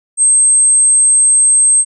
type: tone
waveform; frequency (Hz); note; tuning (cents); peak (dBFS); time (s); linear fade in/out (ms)
sine; 8360; C9; -2; -6; 0.17-1.85; 50
effects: none